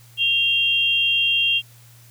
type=tone pair together; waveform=sine; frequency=2769 / 3216 Hz; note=F7 / G7; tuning=-15 / +44 cents; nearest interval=minor third; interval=259 cents; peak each=-19 dBFS; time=0.17-1.62 s; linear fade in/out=50 ms; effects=added 118 Hz sine -47 dBFS peak until 2.1 s + white hiss -52 dBFS RMS until 2.1 s